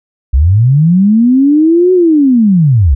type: linear two-way sweep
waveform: sine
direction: up then down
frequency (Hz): 59 to 373 to 59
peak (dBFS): -4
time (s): 0.33-2.95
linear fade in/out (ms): 10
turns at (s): 1.93
effects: none